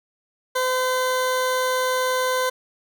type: tone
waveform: 20% pulse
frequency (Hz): 511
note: C5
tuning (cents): -41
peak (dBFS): -15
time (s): 0.55-2.5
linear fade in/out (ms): 10
effects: none